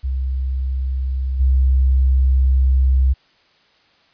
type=tone with level steps; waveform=sine; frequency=65.41 Hz; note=C2; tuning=in tune; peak=-18 / -11 dBFS; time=0.03-3.14 s; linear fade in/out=20 ms; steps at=1.39 s; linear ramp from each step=20 ms; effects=white hiss -56 dBFS RMS until 4.13 s + resampled to 11025 Hz